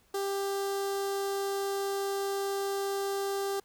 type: tone with notch filter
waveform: sawtooth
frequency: 395.3 Hz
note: G4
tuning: 15 cents sharp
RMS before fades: -32 dBFS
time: 0.14-3.6 s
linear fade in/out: 5 ms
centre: 2300 Hz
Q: 1.2
effects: pink hiss -66 dBFS RMS until 3.64 s